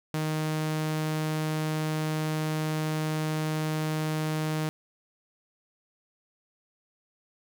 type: tone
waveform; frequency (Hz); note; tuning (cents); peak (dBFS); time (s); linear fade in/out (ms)
sawtooth; 155.56; D#3; 0; -23; 0.14-4.69; 0
effects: none